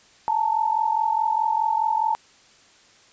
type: tone pair together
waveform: sine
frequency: 866 / 910.8 Hz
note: A5 / A#5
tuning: -28 / -40 cents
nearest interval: minor second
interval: 88 cents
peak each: -22 dBFS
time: 0.28-2.15 s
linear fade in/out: 0 ms
effects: white hiss -54 dBFS RMS until 3.12 s + resampled to 16000 Hz